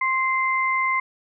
sine tone pair together, 1055 / 2079 Hz, C6 / C7, +14 / -12 cents, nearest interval octave, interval 1174 cents, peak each -22 dBFS, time 0.01-1 s, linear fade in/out 5 ms, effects none

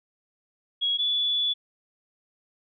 sine tone pair in turn, 3322 / 3439 Hz, G#7 / A7, 0 / -40 cents, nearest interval minor second, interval 60 cents, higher second, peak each -22 dBFS, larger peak neither, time 0.81-0.98 / 0.98-1.54 s, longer second, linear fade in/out 20 ms, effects none

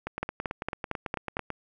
two click trains, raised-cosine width 0.5 ms, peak -17 / -14 dBFS, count 14 / 6, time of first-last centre 0.07-1.503 / 0.23-1.369 s, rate 9.07 / 4.39 Hz, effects none

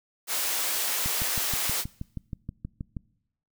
white high-pass noise, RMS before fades -28 dBFS, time 0.27-1.85 s, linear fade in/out 50 ms, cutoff 420 Hz, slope 12 dB/octave
click train, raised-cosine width 5 ms, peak -21 dBFS, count 13, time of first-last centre 1.06-2.968 s, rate 6.29 Hz
effects noise-tail reverb RT60 0.8 s tail -23 dB re dry

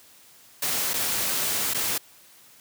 white noise with dropouts, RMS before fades -26 dBFS, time 0.62-1.98 s, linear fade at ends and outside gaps 5 ms, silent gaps 0.935-0.939 / 1.737-1.745 s, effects white hiss -53 dBFS RMS until 2.6 s + high-pass 80 Hz 12 dB/octave

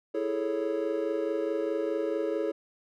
triangle chord, A major seventh, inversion second, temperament equal, 329.6 / 415.3 / 440 / 554.4 Hz, E4 / G#4 / A4 / C#5, 0 / 0 / 0 / 0 cents, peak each -31 dBFS, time 0.14-2.52 s, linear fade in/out 10 ms, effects none

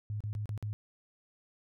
sine tone with dropouts, 105.2 Hz, G#2, 23 cents sharp, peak -33 dBFS, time 0.1-0.73 s, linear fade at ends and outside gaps 0 ms, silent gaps 0.205-0.238 / 0.33-0.351 / 0.457-0.492 / 0.577-0.626 s, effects none

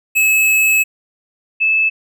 square / sine tone pair in turn, 2588 / 2615 Hz, E7 / E7, -32 / -15 cents, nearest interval unison, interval 17 cents, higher second, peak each -11 dBFS, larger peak neither, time 0.15-0.84 / 1.6-1.9 s, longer first, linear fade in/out 20 ms, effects none

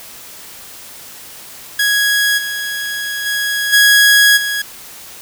sawtooth tone with level steps, 1661.2 Hz, G#6, in tune, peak -8 / -16 / -12 / -3 / -13 dBFS, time 1.79-4.62 s, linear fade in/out 5 ms, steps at 2.37 / 3.25 / 3.72 / 4.36 s, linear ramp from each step 20 ms, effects white hiss -35 dBFS RMS until 5.21 s

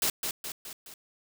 white noise with echo, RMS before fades -27 dBFS, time 0.02-0.1 s, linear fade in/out 2 ms, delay 210 ms, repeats 4, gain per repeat -5 dB, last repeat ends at 0.94 s, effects none

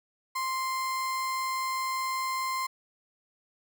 35% pulse tone, 1046.5 Hz, C6, in tune, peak -27 dBFS, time 0.35-2.67 s, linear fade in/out 10 ms, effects none

